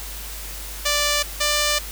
5% pulse tone pair in turn, 587.3 / 592.4 Hz, D5 / D5, 0 / +15 cents, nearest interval unison, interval 15 cents, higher second, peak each -7 dBFS, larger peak neither, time 0.85-1.23 / 1.4-1.79 s, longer second, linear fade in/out 10 ms, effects added 50 Hz sine -34 dBFS peak until 1.91 s + white hiss -35 dBFS RMS until 1.91 s

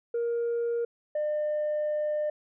sine tone pair in turn, 469.8 / 602 Hz, A#4 / D5, +13 / +43 cents, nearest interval major third, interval 430 cents, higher second, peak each -24 dBFS, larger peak neither, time 0.14-0.85 / 1.15-2.3 s, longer second, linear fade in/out 5 ms, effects tanh soft clip ceiling -24 dBFS

